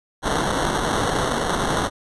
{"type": "noise with sample-and-hold", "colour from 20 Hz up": "white", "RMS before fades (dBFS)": -22, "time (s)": [0.22, 1.9], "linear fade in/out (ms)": 50, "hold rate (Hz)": 2450, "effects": ["resampled to 24000 Hz"]}